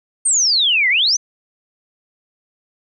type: exponential two-way sweep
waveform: sine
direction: down then up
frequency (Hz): 8940 to 1930 to 6320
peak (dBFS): -12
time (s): 0.25-1.17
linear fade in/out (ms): 10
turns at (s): 0.89
effects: none